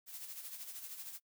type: noise with tremolo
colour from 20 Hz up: blue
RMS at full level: -45 dBFS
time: 0.06-1.2 s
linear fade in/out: 50 ms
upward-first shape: sine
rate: 13 Hz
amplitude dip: 55%
effects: noise-tail reverb RT60 0.1 s tail -24 dB re dry